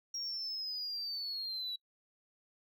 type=linear sweep; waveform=sine; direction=down; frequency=5620 to 3893 Hz; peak=-35 dBFS; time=0.14-1.76 s; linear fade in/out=5 ms; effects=noise-tail reverb RT60 0.1 s tail -23 dB re dry + tanh soft clip ceiling -34 dBFS